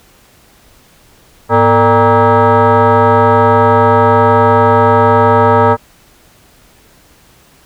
sine tone with frequency modulation, 243.4 Hz, B3, 25 cents flat, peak -4 dBFS, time 1.49-5.77 s, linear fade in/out 50 ms, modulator 348 Hz, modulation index 3, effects tanh soft clip ceiling -1 dBFS + pink hiss -46 dBFS RMS until 7.65 s

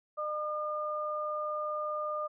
sine tone pair together, 605 / 1210 Hz, D#5 / D#6, -49 / -49 cents, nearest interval octave, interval 1200 cents, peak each -35 / -34 dBFS, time 0.17-2.28 s, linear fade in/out 20 ms, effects none

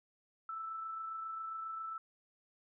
sine tone with amplitude modulation, 1320 Hz, E6, 2 cents sharp, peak -38 dBFS, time 0.49-1.98 s, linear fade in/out 2 ms, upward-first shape sine, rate 27.4 Hz, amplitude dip 30%, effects none

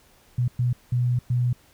sine tone bursts at uneven times, 123 Hz, B2, 7 cents flat, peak -19 dBFS, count 4, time 0.38-0.48 / 0.59-0.73 / 0.92-1.19 / 1.3-1.53 s, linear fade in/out 5 ms, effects pink hiss -57 dBFS RMS until 1.73 s

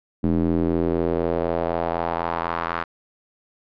square tone with band-pass filter sweep, 42 Hz, E1, 33 cents sharp, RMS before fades -23 dBFS, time 0.23-2.84 s, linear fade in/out 10 ms, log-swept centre 250 to 1300 Hz, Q 2.1, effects resampled to 11025 Hz

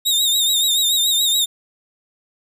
sawtooth tone with vibrato, 3719 Hz, A#7, 5 cents flat, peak -12 dBFS, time 0.05-1.46 s, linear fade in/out 20 ms, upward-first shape sine, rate 7 Hz, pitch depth 65 cents each way, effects 9-bit

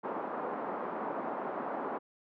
white band-pass noise, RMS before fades -37 dBFS, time 0.03-1.99 s, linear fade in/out 20 ms, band 220 to 1100 Hz, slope 24 dB/octave, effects none

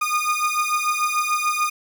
30% pulse beating tone pair, 1221 / 1227.8 Hz, D#6 / D#6, -33 / -23 cents, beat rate 6.8 Hz, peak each -20 dBFS, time 0.01-1.7 s, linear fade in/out 10 ms, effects none

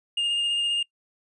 triangle tone with vibrato, 2825 Hz, F7, 19 cents sharp, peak -21 dBFS, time 0.17-0.83 s, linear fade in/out 5 ms, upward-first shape square, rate 15 Hz, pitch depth 9 cents each way, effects noise-tail reverb RT60 0.1 s tail -25 dB re dry + resampled to 24000 Hz

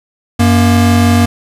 square tone pair together, 94 / 236.3 Hz, F#2 / A#3, +28 / +24 cents, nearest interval octave + major third, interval 1596 cents, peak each -10 dBFS, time 0.39-1.26 s, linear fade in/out 10 ms, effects resampled to 32000 Hz + 7-bit

